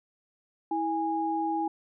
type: tone pair together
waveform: sine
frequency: 325.6 / 823.8 Hz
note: E4 / G#5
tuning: -21 / -14 cents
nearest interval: octave + major third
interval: 1607 cents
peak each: -30 / -28 dBFS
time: 0.71-1.68 s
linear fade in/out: 5 ms
effects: none